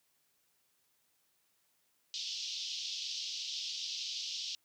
white band-pass noise, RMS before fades -40 dBFS, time 2.14-4.55 s, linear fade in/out 0 ms, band 2900 to 5700 Hz, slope 48 dB/octave, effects white hiss -75 dBFS RMS until 4.64 s + high-pass 60 Hz 12 dB/octave

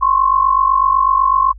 sine tone pair together, 1046.5 / 1094.5 Hz, C6 / C#6, 0 / -22 cents, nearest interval minor second, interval 78 cents, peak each -13 dBFS, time 0.01-1.53 s, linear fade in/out 20 ms, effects added 50 Hz sine -33 dBFS peak until 1.58 s

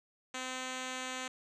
5% pulse tone with low-pass filter, 257.2 Hz, C4, 30 cents flat, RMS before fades -40 dBFS, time 0.34-1.28 s, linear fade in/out 5 ms, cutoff 6400 Hz, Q 2.2, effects none

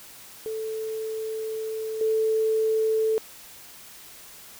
sine tone with level steps, 440 Hz, A4, in tune, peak -28 / -20 dBFS, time 0.46-3.18 s, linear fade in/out 0 ms, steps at 2.01 s, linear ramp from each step 2 ms, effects white hiss -46 dBFS RMS until 4.59 s

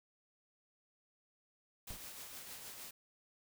white noise with tremolo, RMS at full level -48 dBFS, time 1.87-2.91 s, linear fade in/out 5 ms, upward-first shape triangle, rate 6.5 Hz, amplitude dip 40%
brown noise with exponential decay, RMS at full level -39 dBFS, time 1.9-2.02 s, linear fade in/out 2 ms, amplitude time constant 26 ms
effects none

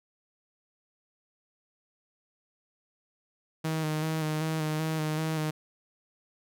sawtooth tone with vibrato, 156.6 Hz, D#3, 11 cents sharp, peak -24 dBFS, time 3.64-5.51 s, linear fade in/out 10 ms, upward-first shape square, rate 2.6 Hz, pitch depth 24 cents each way, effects none

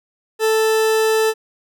40% pulse tone, 440 Hz, A4, in tune, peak -13 dBFS, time 0.39-1.34 s, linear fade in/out 50 ms, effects none

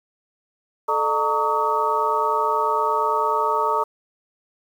sine tone cluster, 436.9 / 604 / 915 / 1136 / 1265 Hz, A4 / D5 / A#5 / C#6 / D#6, -12 / +48 / -32 / +42 / +28 cents, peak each -26 / -28 / -22 / -24 / -25 dBFS, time 0.88-3.84 s, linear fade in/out 10 ms, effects 8-bit

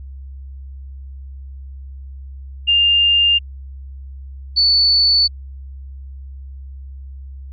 sine tone pair in turn, 2805 / 4473 Hz, F7 / C#8, +7 / +15 cents, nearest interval minor sixth, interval 808 cents, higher second, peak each -10 dBFS, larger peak neither, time 2.67-3.39 / 4.56-5.28 s, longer neither, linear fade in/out 20 ms, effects added 67 Hz sine -30 dBFS peak until 7.52 s + MP3 96 kbps

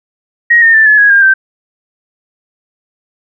sine tone with pitch steps, 1885 / 1826.1 / 1769 / 1713.6 / 1660.1 / 1608.1 / 1557.9 Hz, A#6 / A#6 / A6 / A6 / G#6 / G6 / G6, +19 / -36 / +9 / -46 / -1 / +44 / -11 cents, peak -3 dBFS, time 0.5-1.34 s, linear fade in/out 10 ms, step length 120 ms, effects none

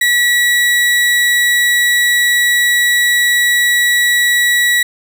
35% pulse tone, 1937 Hz, B6, 34 cents flat, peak -8 dBFS, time 0.01-4.83 s, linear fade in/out 5 ms, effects none

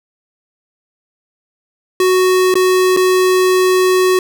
square tone with dropouts, 370 Hz, F#4, in tune, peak -10 dBFS, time 2-4.19 s, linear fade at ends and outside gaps 2 ms, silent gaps 2.541-2.554 / 2.965-2.971 s, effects none

